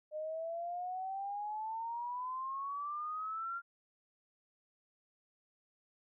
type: exponential sweep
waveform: sine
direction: up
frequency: 607 to 1396.9 Hz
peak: -37 dBFS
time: 0.11-3.62 s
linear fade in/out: 50 ms
effects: none